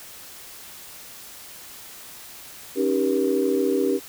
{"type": "chord", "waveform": "sine", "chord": "Eb dominant seventh", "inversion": "third", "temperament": "equal with one note detuned", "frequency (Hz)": [277.2, 311.1, 392, 478.4], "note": ["Db4", "Eb4", "G4", "Bb4"], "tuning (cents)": [0, 0, 0, 45], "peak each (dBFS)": [-24, -27, -22, -25], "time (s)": [2.75, 4], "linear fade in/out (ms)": 50, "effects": ["tanh soft clip ceiling -9 dBFS", "white hiss -42 dBFS RMS until 4.08 s"]}